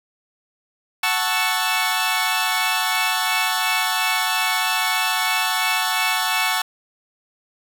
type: chord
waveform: 15% pulse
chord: F# minor seventh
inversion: none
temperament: equal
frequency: 740 / 880 / 1108.7 / 1318.5 Hz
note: F#5 / A5 / C#6 / E6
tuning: 0 / 0 / 0 / 0 cents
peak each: -18 / -17 / -18 / -20 dBFS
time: 1.03-6.62 s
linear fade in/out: 5 ms
effects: none